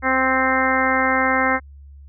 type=harmonic tone; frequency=261.7 Hz; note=C4; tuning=in tune; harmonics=1 / 2 / 3 / 4 / 5 / 6 / 7 / 8; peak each=-24 / -24 / -24 / -24 / -24 / -24 / -24 / -24 dBFS; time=0.02-1.6 s; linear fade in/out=50 ms; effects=added 70 Hz sine -39 dBFS peak until 2.08 s